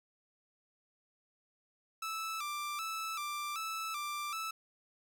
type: tone with vibrato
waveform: sawtooth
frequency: 1244.5 Hz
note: D#6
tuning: in tune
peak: -33 dBFS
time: 2.02-4.51 s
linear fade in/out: 5 ms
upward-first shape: square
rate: 1.3 Hz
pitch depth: 91 cents each way
effects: none